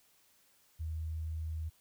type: tone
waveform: sine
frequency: 79.6 Hz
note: D#2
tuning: 40 cents sharp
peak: -35 dBFS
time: 0.79-1.7 s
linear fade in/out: 20 ms
effects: white hiss -68 dBFS RMS until 1.8 s